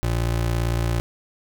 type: tone pair together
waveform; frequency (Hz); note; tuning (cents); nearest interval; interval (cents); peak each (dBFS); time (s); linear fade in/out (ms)
square; 57.8 / 115.6; A#1 / A#2; -14 / -14; octave; 1200; -24; 0.03-1; 0
effects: none